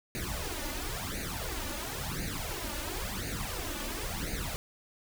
pink noise with flanger, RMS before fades -36 dBFS, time 0.15-4.56 s, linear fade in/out 0 ms, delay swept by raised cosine 0.45 to 3.45 ms, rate 0.96 Hz, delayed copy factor +0.8, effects none

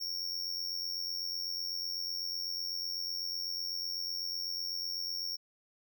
square tone with amplitude modulation, 5500 Hz, F8, 27 cents flat, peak -32 dBFS, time 0-5.37 s, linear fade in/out 20 ms, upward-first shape sine, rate 88 Hz, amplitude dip 65%, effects none

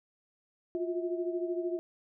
sine tone cluster, 348.7 / 361.8 / 646 Hz, F4 / F#4 / E5, -3 / -39 / -35 cents, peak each -32 / -37 / -40 dBFS, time 0.75-1.79 s, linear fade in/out 0 ms, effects none

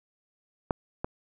clicks, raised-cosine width 1 ms, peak -11 / -16 dBFS, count 2, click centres 0.708 / 1.045 s, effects none

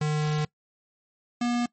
square tone pair in turn, 151.6 / 240.6 Hz, D#3 / B3, -45 / -45 cents, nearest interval minor sixth, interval 800 cents, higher second, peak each -24 dBFS, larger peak neither, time 0.01-0.45 / 1.41-1.66 s, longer first, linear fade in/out 5 ms, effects noise-tail reverb RT60 0.1 s tail -22 dB re dry + MP3 32 kbps

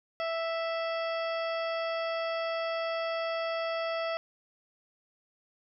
harmonic tone, 659.3 Hz, E5, in tune, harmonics 1 / 2 / 3 / 4 / 5 / 7 / 8, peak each -31 / -37 / -41 / -43 / -45 / -48 / -49 dBFS, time 0.2-4.17 s, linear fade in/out 0 ms, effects none

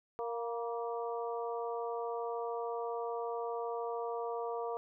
harmonic tone with a mistuned harmonic, 233.1 Hz, A#3, in tune, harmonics 2 / 3 / 4 / 5, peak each -37 / -41 / -43 / -45 dBFS, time 0.19-4.77 s, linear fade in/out 0 ms, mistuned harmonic 4, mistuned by +34 cents, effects none

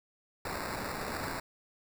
blue noise with sample-and-hold, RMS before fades -37 dBFS, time 0.45-1.4 s, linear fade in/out 5 ms, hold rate 3150 Hz, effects none

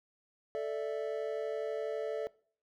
triangle chord, A suspended fourth, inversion none, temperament equal, 440 / 587.3 / 659.3 Hz, A4 / D5 / E5, 0 / 0 / 0 cents, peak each -34 / -36 / -38 dBFS, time 0.55-2.27 s, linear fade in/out 0 ms, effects noise-tail reverb RT60 0.5 s tail -22 dB re dry

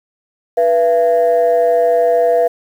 sine tone pair together, 489.4 / 676.5 Hz, B4 / E5, -16 / +45 cents, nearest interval tritone, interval 561 cents, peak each -11 dBFS, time 0.57-2.48 s, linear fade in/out 10 ms, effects tanh soft clip ceiling -5 dBFS + 7-bit

